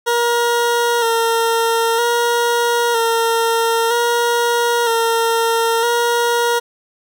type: tone with vibrato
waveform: 20% pulse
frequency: 466.2 Hz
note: A#4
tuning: in tune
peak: -9 dBFS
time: 0.06-6.6 s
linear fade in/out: 20 ms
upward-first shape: square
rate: 0.52 Hz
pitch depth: 29 cents each way
effects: none